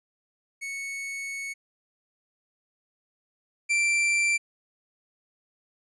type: tone pair in turn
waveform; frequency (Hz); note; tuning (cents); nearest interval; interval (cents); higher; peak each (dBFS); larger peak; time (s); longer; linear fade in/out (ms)
45% pulse; 2213 / 2351; C#7 / D7; -3 / +1; minor second; 104; second; -32 / -21; second; 0.61-1.54 / 3.69-4.38; first; 20
effects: resampled to 24000 Hz